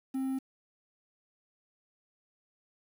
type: tone with quantisation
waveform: triangle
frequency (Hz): 265.2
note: C4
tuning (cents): +23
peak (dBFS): -28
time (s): 0.14-0.39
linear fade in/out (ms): 10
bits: 9
effects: none